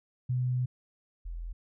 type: tone pair in turn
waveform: sine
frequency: 125.8 / 42.2 Hz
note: B2 / E1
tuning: +32 / +41 cents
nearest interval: octave + perfect fifth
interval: 1891 cents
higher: first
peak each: -26 / -35 dBFS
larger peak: first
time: 0.29-0.66 / 1.25-1.53 s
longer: first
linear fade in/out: 10 ms
effects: none